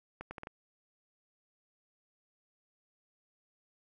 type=accelerating click train; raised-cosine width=0.5 ms; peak=-27 dBFS; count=5; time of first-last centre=0.21-0.471 s; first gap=100 ms; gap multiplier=0.72; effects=none